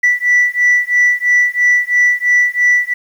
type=beating tone pair; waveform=sine; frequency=1964 / 1967 Hz; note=B6 / B6; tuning=-10 / -7 cents; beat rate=3 Hz; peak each=-11 dBFS; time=0.03-2.94 s; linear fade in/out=10 ms; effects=tanh soft clip ceiling -5 dBFS + 7-bit